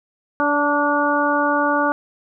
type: harmonic tone with a mistuned harmonic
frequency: 290 Hz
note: D4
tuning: 22 cents flat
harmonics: 1 / 2 / 3 / 4 / 5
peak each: -22 / -22 / -22 / -22 / -22 dBFS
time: 0.4-1.92 s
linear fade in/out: 0 ms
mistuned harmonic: 3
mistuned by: +23 cents
effects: none